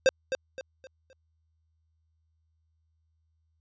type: tone with echo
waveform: square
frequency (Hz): 526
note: C5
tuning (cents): +9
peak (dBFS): -18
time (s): 0.06-0.09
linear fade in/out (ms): 0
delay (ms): 260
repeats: 4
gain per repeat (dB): -9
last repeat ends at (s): 1.13
effects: added 80 Hz sine -69 dBFS peak until 3.6 s + resampled to 16000 Hz